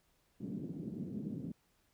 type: band-pass noise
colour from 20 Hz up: pink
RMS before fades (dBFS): -42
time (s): 0.4-1.52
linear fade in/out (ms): 5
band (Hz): 150 to 300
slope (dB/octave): 24
effects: pink hiss -74 dBFS RMS until 1.93 s